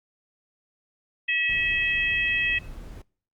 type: harmonic tone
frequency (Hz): 644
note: E5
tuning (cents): -41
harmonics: 3 / 4 / 5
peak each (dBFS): -26 / -24 / -33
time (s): 1.28-2.59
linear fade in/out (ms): 10
type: noise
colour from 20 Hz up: brown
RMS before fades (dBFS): -40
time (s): 1.49-3.02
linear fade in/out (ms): 5
effects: noise-tail reverb RT60 0.5 s tail -26 dB re dry + Opus 32 kbps